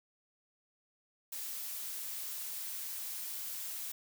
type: noise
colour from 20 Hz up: blue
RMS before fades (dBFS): -41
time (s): 1.32-3.92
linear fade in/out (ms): 5
effects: none